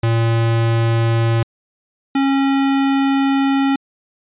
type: tone pair in turn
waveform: square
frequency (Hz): 114.9 / 273.3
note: A#2 / C#4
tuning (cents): -25 / -24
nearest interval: octave + minor third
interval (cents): 1501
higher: second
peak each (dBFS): -14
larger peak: neither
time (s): 0.03-1.43 / 2.15-3.76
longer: second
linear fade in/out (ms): 5
effects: resampled to 8000 Hz